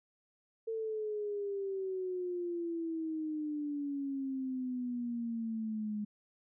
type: exponential sweep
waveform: sine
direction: down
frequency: 451.5 to 207.7 Hz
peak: -34 dBFS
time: 0.67-6.05 s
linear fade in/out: 10 ms
effects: none